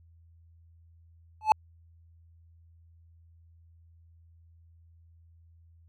triangle tone with exponential growth, 865 Hz, A5, 30 cents flat, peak -10 dBFS, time 1.41-1.52 s, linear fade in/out 1 ms, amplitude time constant 23 ms, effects added 83 Hz sine -55 dBFS peak until 5.88 s

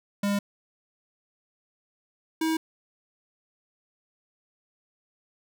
square tone pair in turn, 202 / 320.7 Hz, G#3 / E4, -48 / -48 cents, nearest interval minor sixth, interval 800 cents, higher second, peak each -24 dBFS, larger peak neither, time 0.23-0.39 / 2.41-2.57 s, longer neither, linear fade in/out 5 ms, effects none

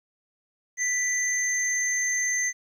sine tone pair together, 1975.5 / 6281 Hz, B6 / G8, 0 / +3 cents, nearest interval octave + minor sixth, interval 2003 cents, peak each -25 dBFS, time 0.77-2.53 s, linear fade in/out 50 ms, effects tanh soft clip ceiling -17 dBFS + 10-bit

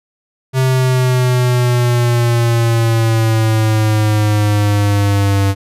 square exponential sweep, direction down, 131.4 to 98 Hz, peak -11 dBFS, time 0.53-5.55 s, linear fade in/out 50 ms, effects resampled to 32000 Hz

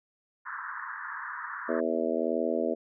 white band-pass noise, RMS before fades -38 dBFS, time 0.45-1.81 s, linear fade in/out 20 ms, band 950 to 1800 Hz, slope 96 dB/octave
harmonic tone, 81.5 Hz, E2, 19 cents flat, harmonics 3 / 4 / 5 / 6 / 7 / 8, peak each -33 / -33 / -33 / -33 / -33 / -33 dBFS, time 1.68-2.75 s, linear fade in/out 20 ms
effects none

